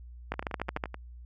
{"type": "two click trains", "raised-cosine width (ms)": 0.5, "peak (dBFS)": [-15, -23], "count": [8, 8], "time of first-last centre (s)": [[0.32, 0.839], [0.34, 0.943]], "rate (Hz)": [13.5, 11.6], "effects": ["added 60 Hz sine -44 dBFS peak until 1.25 s"]}